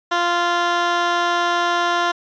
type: tone with band-pass filter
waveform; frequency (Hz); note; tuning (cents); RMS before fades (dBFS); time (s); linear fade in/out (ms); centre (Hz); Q
15% pulse; 347.5; F4; -9; -19; 0.11-2.12; 10; 1700; 0.58
effects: resampled to 16000 Hz